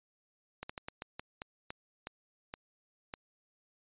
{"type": "slowing click train", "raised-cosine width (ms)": 0.3, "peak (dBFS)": -24, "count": 11, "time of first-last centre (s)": [0.63, 3.139], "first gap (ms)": 65, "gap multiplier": 1.28, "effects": ["resampled to 8000 Hz"]}